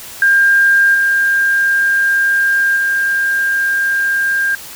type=tone with level steps; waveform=sine; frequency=1601 Hz; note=G6; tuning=36 cents sharp; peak=-7 / -10 / -12 dBFS; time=0.22-4.55 s; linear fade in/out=2 ms; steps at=0.94 / 2.76 s; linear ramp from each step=10 ms; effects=white hiss -32 dBFS RMS until 4.75 s